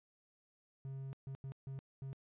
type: tone bursts at uneven times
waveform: triangle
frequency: 134.9 Hz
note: C#3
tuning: 47 cents flat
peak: -40 dBFS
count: 5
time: 0.85-1.13 / 1.27-1.35 / 1.44-1.52 / 1.67-1.79 / 2.02-2.13 s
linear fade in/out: 0 ms
effects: resampled to 8000 Hz